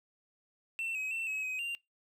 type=tone with pitch steps; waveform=triangle; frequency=2690 / 2541 / 2686 / 2561 / 2524 / 2779 Hz; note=E7 / D#7 / E7 / D#7 / D#7 / F7; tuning=+34 / +36 / +32 / +49 / +24 / -9 cents; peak=-32 dBFS; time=0.79-1.75 s; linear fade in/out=0 ms; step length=160 ms; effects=noise-tail reverb RT60 0.2 s tail -25 dB re dry